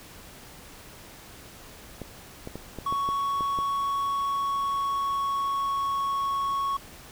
clicks, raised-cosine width 2 ms, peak -22 dBFS, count 8, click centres 2.017 / 2.474 / 2.556 / 2.787 / 2.925 / 3.089 / 3.408 / 3.588 s
triangle tone with pitch glide, 1113 to 1106 Hz, C#6 to C#6, +7 to -4 cents, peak -23 dBFS, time 2.86-6.77 s, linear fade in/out 5 ms, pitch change -11 cents, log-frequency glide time 4.02-6.11 s
effects pink hiss -47 dBFS RMS until 7.11 s

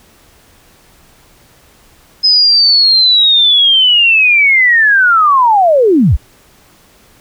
sine linear sweep, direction down, 5100 to 38.89 Hz, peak -5 dBFS, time 2.23-6.17 s, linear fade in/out 20 ms, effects pink hiss -46 dBFS RMS until 7.2 s

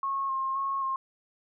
sine tone with vibrato, 1079 Hz, C#6, 47 cents flat, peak -27 dBFS, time 0.03-0.96 s, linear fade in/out 2 ms, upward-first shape square, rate 1.9 Hz, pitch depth 20 cents each way, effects none

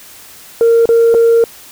sine tone with dropouts, 462.1 Hz, A#4, 15 cents flat, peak -4 dBFS, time 0.61-1.44 s, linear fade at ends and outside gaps 1 ms, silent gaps 0.856-0.89 / 1.142-1.147 s, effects tanh soft clip ceiling -3 dBFS + white hiss -37 dBFS RMS until 1.71 s

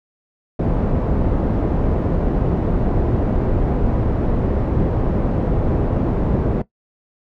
pink low-pass noise, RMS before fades -18 dBFS, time 0.59-6.62 s, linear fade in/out 5 ms, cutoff 520 Hz, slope 12 dB/octave, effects noise-tail reverb RT60 0.1 s tail -17 dB re dry

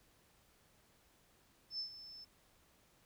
sine tone with ADSR envelope, 5274 Hz, E8, in tune, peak -37 dBFS, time 1.7-2.25 s, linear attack 90 ms, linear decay 100 ms, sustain -13 dB, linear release 15 ms, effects pink hiss -70 dBFS RMS until 3.05 s

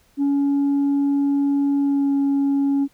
sine tone with pitch glide, 281.4 to 278.5 Hz, C#4 to C#4, +26 to +8 cents, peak -14 dBFS, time 0.17-2.88 s, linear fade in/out 50 ms, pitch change -18 cents, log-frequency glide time 1.79-2.14 s, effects tanh soft clip ceiling -15 dBFS + pink hiss -59 dBFS RMS until 2.93 s

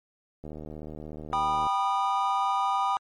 click train, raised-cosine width 2 ms, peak -27 dBFS, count 95, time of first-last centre 0.44-1.667 s, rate 76.6 Hz
triangle chord, G augmented, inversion none, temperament just, 784 / 980 / 1225 Hz, G5 / B5 / D#6, 0 / -14 / -27 cents, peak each -26 dBFS, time 1.33-2.97 s, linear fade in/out 0 ms
effects MP3 48 kbps

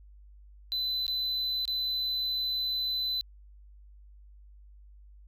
triangle tone with dropouts, 4017 Hz, B7, 29 cents sharp, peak -27 dBFS, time 0.72-3.21 s, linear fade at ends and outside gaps 0 ms, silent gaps 1.066-1.08 / 1.653-1.678 s, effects added 50 Hz sine -50 dBFS peak until 5.27 s

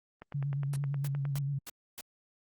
click train, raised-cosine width 0.5 ms, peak -29 dBFS, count 12, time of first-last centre 0.22-1.356 s, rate 9.68 Hz
sine tone with vibrato, 140.1 Hz, C#3, 19 cents sharp, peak -30 dBFS, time 0.34-1.59 s, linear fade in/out 10 ms, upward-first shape square, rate 8.8 Hz, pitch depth 33 cents each way
white noise bursts, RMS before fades -43 dBFS, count 5, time 0.73-2.01 s, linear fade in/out 2 ms, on 32 ms, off 280 ms
effects Opus 32 kbps

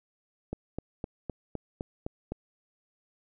click train, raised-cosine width 2 ms, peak -20 dBFS, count 8, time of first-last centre 0.53-2.32 s, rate 3.91 Hz, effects none

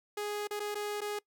sawtooth tone with dropouts, 415.3 Hz, G#4, in tune, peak -30 dBFS, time 0.17-1.19 s, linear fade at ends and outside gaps 5 ms, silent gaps 0.473-0.508 / 0.596-0.601 / 0.746-0.753 / 1.007-1.015 s, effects noise-tail reverb RT60 0.1 s tail -23 dB re dry

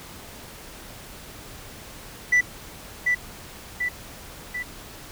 sine tone with echo, 1975.5 Hz, B6, in tune, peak -12 dBFS, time 2.32-2.41 s, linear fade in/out 10 ms, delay 740 ms, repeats 3, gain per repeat -5 dB, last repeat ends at 4.63 s, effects tanh soft clip ceiling -14 dBFS + pink hiss -42 dBFS RMS until 5.11 s

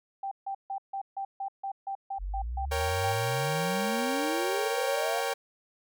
sine tone bursts, 784 Hz, G5, in tune, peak -31 dBFS, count 13, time 0.23-3.122 s, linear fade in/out 5 ms, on 84 ms, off 150 ms
sine exponential sweep, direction up, 44 to 743 Hz, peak -31 dBFS, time 2.18-5.23 s, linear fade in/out 50 ms
sawtooth chord, G diminished, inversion first, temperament equal, 466.2 / 554.4 / 784 Hz, Bb4 / Db5 / G5, 0 / 0 / 0 cents, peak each -29 dBFS, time 2.71-5.34 s, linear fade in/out 10 ms
effects none

